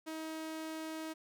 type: tone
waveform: sawtooth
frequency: 317.5 Hz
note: D#4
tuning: 35 cents sharp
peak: -36 dBFS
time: 0.06-1.14 s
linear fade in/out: 20 ms
effects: none